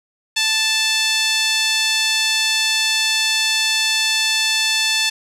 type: tone with band-pass filter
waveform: 5% pulse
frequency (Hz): 880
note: A5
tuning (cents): 0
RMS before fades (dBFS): -18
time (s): 0.36-5.1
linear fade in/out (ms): 10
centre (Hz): 3200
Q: 1.1
effects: none